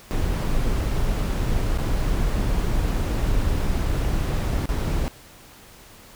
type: noise with dropouts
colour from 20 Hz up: brown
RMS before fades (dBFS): -22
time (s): 0.11-5.08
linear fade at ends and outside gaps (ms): 0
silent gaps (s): 1.775-1.785 / 4.656-4.691
effects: pink hiss -47 dBFS RMS until 6.15 s